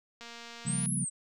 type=click train; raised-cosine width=0.2 ms; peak=-29 dBFS; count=153; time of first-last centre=0.21-0.86 s; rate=234 Hz
type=chord; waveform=sine; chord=G half-diminished seventh; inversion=second; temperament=equal; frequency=138.59 / 174.61 / 196 / 233.1 Hz; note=Db3 / F3 / G3 / Bb3; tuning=0 / 0 / 0 / 0 cents; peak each=-34 / -35 / -37 / -39 dBFS; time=0.65-1.05 s; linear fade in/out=10 ms
type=exponential two-way sweep; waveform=sine; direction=up then down; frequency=7902 to 11090 to 7902 Hz; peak=-32 dBFS; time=0.66-1.1 s; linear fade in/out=20 ms; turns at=0.92 s
effects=none